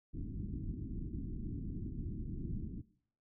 pink low-pass noise, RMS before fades -41 dBFS, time 0.13-2.82 s, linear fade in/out 20 ms, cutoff 320 Hz, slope 48 dB/octave, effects noise-tail reverb RT60 0.6 s tail -20 dB re dry

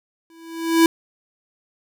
square tone with exponential growth, 329.6 Hz, E4, in tune, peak -9 dBFS, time 0.3-0.86 s, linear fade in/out 1 ms, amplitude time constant 120 ms, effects none

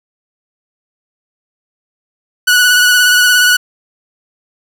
sawtooth tone with vibrato, 1474 Hz, F#6, 7 cents flat, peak -3 dBFS, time 2.47-3.57 s, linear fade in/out 10 ms, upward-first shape sine, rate 17 Hz, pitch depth 24 cents each way, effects none

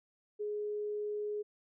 sine tone, 418.1 Hz, G#4, 12 cents sharp, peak -34 dBFS, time 0.39-1.43 s, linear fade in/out 20 ms, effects none

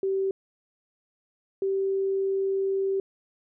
sine tone pair in turn, 386.4 / 388.2 Hz, G4 / G4, -25 / -17 cents, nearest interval unison, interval 8 cents, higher second, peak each -23 dBFS, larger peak neither, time 0.03-0.31 / 1.62-3 s, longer second, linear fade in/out 2 ms, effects none

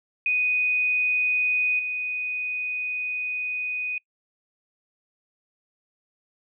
sine tone with level steps, 2489 Hz, D#7, in tune, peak -20 / -26 dBFS, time 0.26-3.98 s, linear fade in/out 2 ms, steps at 1.79 s, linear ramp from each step 2 ms, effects noise-tail reverb RT60 0.1 s tail -25 dB re dry

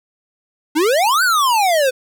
square exponential two-way sweep, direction up then down, 287.4 to 1553 to 497.9 Hz, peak -13 dBFS, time 0.75-1.91 s, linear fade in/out 20 ms, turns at 1.23 s, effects none

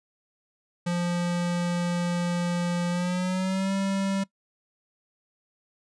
square tone with pitch glide, 174.61 to 194.86 Hz, F3 to G3, 0 to -10 cents, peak -25 dBFS, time 0.86-4.24 s, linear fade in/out 10 ms, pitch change +190 cents, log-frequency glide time 2.89-3.73 s, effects noise-tail reverb RT60 0.1 s tail -21 dB re dry + resampled to 22050 Hz

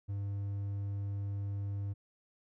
triangle tone, 100 Hz, G2, 35 cents sharp, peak -32 dBFS, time 0.08-1.94 s, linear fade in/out 20 ms, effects none

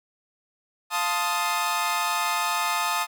sawtooth chord, F dominant seventh, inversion none, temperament equal with one note detuned, 698.5 / 880 / 1046.5 / 1248.1 Hz, F5 / A5 / C6 / Eb6, 0 / 0 / 0 / +5 cents, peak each -29 / -24 / -28 / -23 dBFS, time 0.9-3.07 s, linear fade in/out 50 ms, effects none

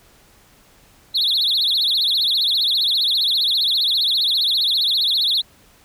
sine tone with vibrato, 3811 Hz, A#7, 38 cents sharp, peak -13 dBFS, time 1.14-5.42 s, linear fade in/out 20 ms, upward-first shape triangle, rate 15 Hz, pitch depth 280 cents each way, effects tanh soft clip ceiling -14 dBFS + pink hiss -52 dBFS RMS until 5.84 s

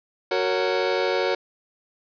sawtooth chord, F# major, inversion none, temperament just, 370 / 462.5 / 555 Hz, F#4 / A#4 / C#5, 0 / -14 / +2 cents, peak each -21 dBFS, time 0.31-1.35 s, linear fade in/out 5 ms, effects resampled to 11025 Hz + 7-bit

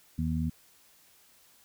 harmonic tone, 79.6 Hz, D#2, 40 cents sharp, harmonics 1 / 2 / 3, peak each -32 / -31 / -32 dBFS, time 0.18-0.5 s, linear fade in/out 10 ms, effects white hiss -61 dBFS RMS until 1.64 s

